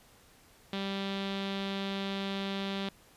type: tone with low-pass filter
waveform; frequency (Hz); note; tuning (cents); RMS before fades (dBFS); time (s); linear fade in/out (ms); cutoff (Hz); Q
sawtooth; 196; G3; 0; -35; 0.73-2.89; 2; 3600; 3.9
effects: pink hiss -60 dBFS RMS until 3.16 s + resampled to 32000 Hz